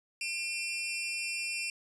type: tone pair together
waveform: sawtooth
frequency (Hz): 2400 / 2703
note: D7 / E7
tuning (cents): +37 / +43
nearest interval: major second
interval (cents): 206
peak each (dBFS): -33 / -32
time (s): 0.21-1.7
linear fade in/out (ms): 2
effects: resampled to 24000 Hz